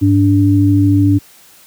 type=tone pair together; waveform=sine; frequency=101.15 / 290.1 Hz; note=G#2 / D4; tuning=-45 / -21 cents; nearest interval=octave + tritone; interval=1824 cents; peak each=-10 dBFS; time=0.01-1.19 s; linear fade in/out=20 ms; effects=white hiss -44 dBFS RMS until 1.66 s + high-pass 60 Hz 12 dB/octave